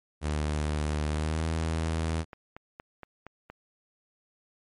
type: tone with pitch glide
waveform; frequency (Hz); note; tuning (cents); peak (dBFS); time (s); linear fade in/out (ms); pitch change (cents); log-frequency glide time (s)
sawtooth; 75.4 to 80.81; D2 to E2; +46 to -34; -23; 0.21-2.25; 50; +120; 1.09-1.46
type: click train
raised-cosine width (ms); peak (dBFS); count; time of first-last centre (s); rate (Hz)
0.5; -27; 12; 0.93-3.5; 4.28
effects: MP3 48 kbps